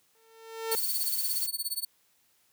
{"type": "tone with exponential growth", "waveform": "sawtooth", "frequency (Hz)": 450, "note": "A4", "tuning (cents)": 39, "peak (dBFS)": -23, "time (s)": [0.15, 0.75], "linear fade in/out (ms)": 0, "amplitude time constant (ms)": 130}
{"type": "tone with tremolo", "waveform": "5% pulse", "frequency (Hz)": 4444, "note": "C#8", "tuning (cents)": 4, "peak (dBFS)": -21, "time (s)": [0.71, 1.85], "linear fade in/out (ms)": 5, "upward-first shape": "sine", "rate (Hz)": 17, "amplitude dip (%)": 95}
{"type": "noise", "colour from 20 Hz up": "violet", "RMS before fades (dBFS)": -32, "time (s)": [0.71, 1.47], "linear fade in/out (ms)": 10}
{"effects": ["white hiss -68 dBFS RMS until 2.52 s", "high-pass 60 Hz 12 dB/octave"]}